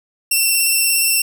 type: tone with vibrato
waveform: 5% pulse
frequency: 2700 Hz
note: E7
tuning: 41 cents sharp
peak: -5 dBFS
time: 0.31-1.22 s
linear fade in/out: 5 ms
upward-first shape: square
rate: 17 Hz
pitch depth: 18 cents each way
effects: none

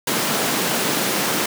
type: high-pass noise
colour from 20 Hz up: pink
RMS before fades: -21 dBFS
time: 0.07-1.46 s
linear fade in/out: 5 ms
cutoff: 170 Hz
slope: 24 dB/octave
effects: none

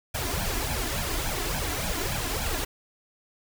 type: noise with flanger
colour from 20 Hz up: pink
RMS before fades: -29 dBFS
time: 0.14-2.65 s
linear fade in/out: 10 ms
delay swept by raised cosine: 1.2 to 3 ms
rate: 3.5 Hz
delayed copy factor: +0.85
effects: none

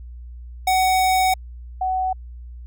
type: tone pair in turn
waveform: square / sine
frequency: 749 / 749 Hz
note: F#5 / F#5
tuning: +21 / +21 cents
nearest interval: unison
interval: 0 cents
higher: neither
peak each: -16 / -19 dBFS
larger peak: first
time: 0.67-1.34 / 1.81-2.13 s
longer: first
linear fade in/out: 5 ms
effects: added 60 Hz sine -34 dBFS peak until 2.66 s

